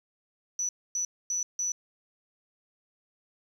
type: tone bursts at uneven times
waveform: sine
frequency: 5940 Hz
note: F#8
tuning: 6 cents sharp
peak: -27 dBFS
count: 4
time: 0.59-0.69 / 0.95-1.05 / 1.3-1.43 / 1.59-1.72 s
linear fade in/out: 2 ms
effects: 9-bit